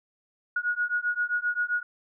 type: beating tone pair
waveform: sine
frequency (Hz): 1446 / 1453.6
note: F#6 / F#6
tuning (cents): -40 / -31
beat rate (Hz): 7.6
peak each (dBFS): -28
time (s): 0.56-1.83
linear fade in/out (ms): 5
effects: none